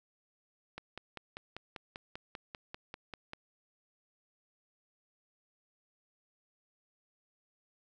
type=click train; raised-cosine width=0.3 ms; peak=-26 dBFS; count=14; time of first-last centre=0.78-3.334 s; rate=5.09 Hz; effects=none